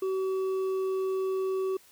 triangle tone with hard clipping, 380 Hz, F#4, 46 cents sharp, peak -28 dBFS, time 0.02-1.77 s, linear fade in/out 5 ms, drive 8 dB, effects white hiss -58 dBFS RMS until 1.91 s

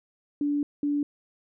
sine tone pair in turn, 290 / 290 Hz, D4 / D4, -22 / -22 cents, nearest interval unison, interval 0 cents, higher neither, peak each -23 dBFS, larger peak neither, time 0.41-0.63 / 0.83-1.03 s, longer first, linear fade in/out 2 ms, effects none

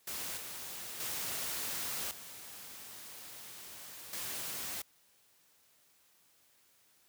white noise with level steps, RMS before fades -40 / -44 / -38 / -49 / -40 dBFS, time 0.07-4.82 s, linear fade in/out 5 ms, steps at 0.37 / 1 / 2.11 / 4.13 s, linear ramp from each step 2 ms, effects white hiss -68 dBFS RMS until 7.08 s + high-pass 60 Hz 12 dB/octave

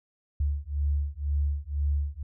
sine beating tone pair, 71.2 / 73.2 Hz, C#2 / D2, +47 / -5 cents, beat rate 2 Hz, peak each -28 dBFS, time 0.4-2.23 s, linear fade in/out 5 ms, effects none

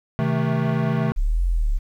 square chord, A diminished, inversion first, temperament equal with one note detuned, 130.81 / 158.56 / 220 Hz, C3 / Eb3 / A3, 0 / +33 / 0 cents, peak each -24 / -24 / -25 dBFS, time 0.19-1.12 s, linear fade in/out 0 ms
sine linear two-way sweep, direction up then down, 32.7 to 45 to 32.7 Hz, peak -17 dBFS, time 1.16-1.79 s, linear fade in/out 20 ms, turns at 1.44 s
effects low-pass 2000 Hz 12 dB/octave + 9-bit

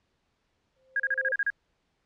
sine tone with exponential growth, 523.3 Hz, C5, in tune, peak -29 dBFS, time 0.76-1.32 s, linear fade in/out 5 ms, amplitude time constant 120 ms
sine tone bursts, 1634 Hz, G#6, 29 cents flat, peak -23 dBFS, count 8, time 0.96-1.502 s, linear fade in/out 2 ms, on 38 ms, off 34 ms
effects pink hiss -74 dBFS RMS until 2.05 s + low-pass 5000 Hz 12 dB/octave

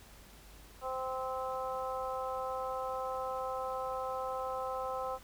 harmonic tone, 260 Hz, C4, 11 cents flat, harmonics 2 / 3 / 4 / 5, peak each -38 / -40 / -41 / -42 dBFS, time 0.81-5.19 s, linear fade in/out 50 ms, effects added 50 Hz sine -57 dBFS peak until 5.23 s + pink hiss -57 dBFS RMS until 5.23 s

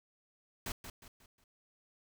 pink noise with echo, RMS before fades -39 dBFS, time 0.66-0.72 s, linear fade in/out 2 ms, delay 180 ms, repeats 4, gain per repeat -8 dB, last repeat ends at 1.44 s, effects none

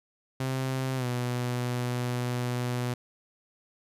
sawtooth tone with pitch glide, 131.3 to 123.22 Hz, C3 to B2, +6 to -4 cents, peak -24 dBFS, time 0.4-2.94 s, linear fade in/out 5 ms, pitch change -110 cents, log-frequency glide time 0.96-1.06 s, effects resampled to 32000 Hz

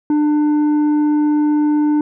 sine tone with tanh clipping, 298.7 Hz, D4, 29 cents sharp, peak -13 dBFS, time 0.1-2.01 s, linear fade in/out 2 ms, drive 6 dB, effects none

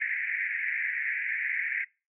pink band-pass noise, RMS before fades -31 dBFS, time 0-1.85 s, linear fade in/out 20 ms, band 1700 to 2300 Hz, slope 96 dB/octave, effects noise-tail reverb RT60 0.3 s tail -23 dB re dry

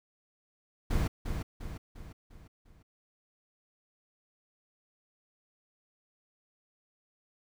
brown noise with echo, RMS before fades -28 dBFS, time 0.9-1.08 s, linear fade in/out 10 ms, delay 350 ms, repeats 5, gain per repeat -6 dB, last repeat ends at 2.83 s, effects none

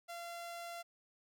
sawtooth tone, 686 Hz, F5, 31 cents flat, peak -40 dBFS, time 0.08-0.83 s, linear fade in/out 20 ms, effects none

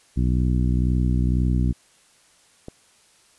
harmonic tone, 62 Hz, B1, 7 cents sharp, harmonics 1 / 2 / 3 / 4 / 5 / 6, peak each -20 / -23 / -26 / -29 / -33 / -42 dBFS, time 0.16-1.73 s, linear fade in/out 20 ms
click, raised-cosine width 2 ms, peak -21 dBFS, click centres 2.684 s
effects white hiss -57 dBFS RMS until 3.38 s + resampled to 24000 Hz

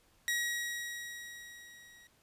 sawtooth tone with level ramp, 1905 Hz, A#6, 37 cents sharp, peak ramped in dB -26 to -53 dBFS, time 0.28-2.07 s, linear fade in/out 0 ms, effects pink hiss -68 dBFS RMS until 2.22 s + resampled to 32000 Hz

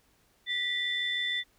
sine tone cluster, 1952 / 2038 / 3527 Hz, B6 / C7 / A7, -21 / -46 / +3 cents, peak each -31 / -39 / -30 dBFS, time 0.46-1.44 s, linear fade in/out 50 ms, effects tanh soft clip ceiling -21 dBFS + pink hiss -67 dBFS RMS until 1.58 s

